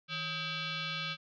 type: tone with frequency modulation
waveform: sine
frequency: 554.4 Hz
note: C#5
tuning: in tune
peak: -34 dBFS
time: 0.08-1.17 s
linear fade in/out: 50 ms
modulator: 714 Hz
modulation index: 5.2
effects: none